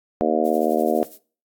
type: harmonic tone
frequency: 78.3 Hz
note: D#2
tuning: 11 cents sharp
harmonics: 3 / 4 / 5 / 6 / 7 / 8 / 9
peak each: -25 / -25 / -25 / -25 / -25 / -25 / -25 dBFS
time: 0.21-1.03 s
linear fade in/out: 0 ms
type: noise with tremolo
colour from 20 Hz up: violet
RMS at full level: -40 dBFS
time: 0.45-1.18 s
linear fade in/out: 5 ms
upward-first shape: sine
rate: 12 Hz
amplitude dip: 65%
effects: noise-tail reverb RT60 0.4 s tail -21 dB re dry + AAC 64 kbps